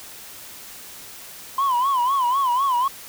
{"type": "tone with vibrato", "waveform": "sine", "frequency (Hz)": 1036, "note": "C6", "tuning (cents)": -17, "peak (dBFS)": -15, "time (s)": [1.58, 2.88], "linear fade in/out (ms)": 5, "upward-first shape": "sine", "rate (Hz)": 4, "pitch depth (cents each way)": 140, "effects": ["tanh soft clip ceiling -16 dBFS", "white hiss -40 dBFS RMS until 3.08 s"]}